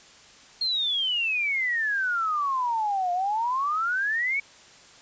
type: exponential two-way sweep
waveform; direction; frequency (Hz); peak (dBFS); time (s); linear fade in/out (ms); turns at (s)
sine; down then up; 4265 to 698.5 to 2276; -23; 0.61-4.4; 5; 3.12
effects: white hiss -51 dBFS RMS until 5.01 s + resampled to 16000 Hz